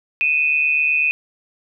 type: tone pair together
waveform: sine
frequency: 2489 / 2637 Hz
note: D#7 / E7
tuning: 0 / 0 cents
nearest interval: minor second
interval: 100 cents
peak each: -16 / -20 dBFS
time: 0.21-1.11 s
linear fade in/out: 0 ms
effects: none